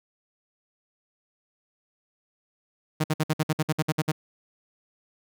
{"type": "tone bursts", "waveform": "sawtooth", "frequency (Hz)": 155.56, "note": "D#3", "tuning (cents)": 0, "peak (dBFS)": -17, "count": 12, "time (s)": [3, 4.119], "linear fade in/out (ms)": 10, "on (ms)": 41, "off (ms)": 57, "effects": []}